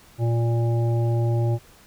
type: harmonic tone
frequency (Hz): 116.9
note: A#2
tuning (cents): +5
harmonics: 1 / 3 / 5 / 7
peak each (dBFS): -19 / -29 / -33 / -36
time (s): 0.18-1.59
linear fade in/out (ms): 50
effects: pink hiss -52 dBFS RMS until 1.86 s